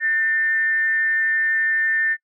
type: tone with frequency modulation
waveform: sine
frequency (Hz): 1797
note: A6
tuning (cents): +36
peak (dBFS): -17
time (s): 0-2.17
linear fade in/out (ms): 50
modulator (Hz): 311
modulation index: 0.27
effects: noise-tail reverb RT60 0.1 s tail -26 dB re dry